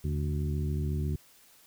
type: harmonic tone with a mistuned harmonic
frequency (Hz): 74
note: D2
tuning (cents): +14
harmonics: 1 / 2 / 3 / 4 / 5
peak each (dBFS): -30 / -32 / -39 / -44 / -42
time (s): 0.04-1.16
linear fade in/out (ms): 5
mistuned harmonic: 1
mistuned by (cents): +130
effects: white hiss -59 dBFS RMS until 1.66 s